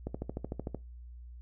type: click train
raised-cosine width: 2 ms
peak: -22 dBFS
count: 10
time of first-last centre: 0.07-0.747 s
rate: 13.3 Hz
effects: noise-tail reverb RT60 0.2 s tail -20 dB re dry + added 60 Hz sine -45 dBFS peak until 1.41 s